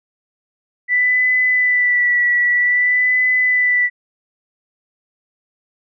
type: tone with vibrato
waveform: sine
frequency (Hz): 1975.5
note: B6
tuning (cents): 0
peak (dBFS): -12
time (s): 0.88-3.9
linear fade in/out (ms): 50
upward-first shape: sine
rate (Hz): 0.52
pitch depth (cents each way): 28
effects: none